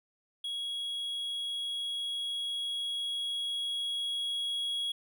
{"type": "tone with level ramp", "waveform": "triangle", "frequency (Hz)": 3322, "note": "G#7", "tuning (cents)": 0, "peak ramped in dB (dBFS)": [-32, -29], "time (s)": [0.44, 4.92], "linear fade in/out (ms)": 5, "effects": []}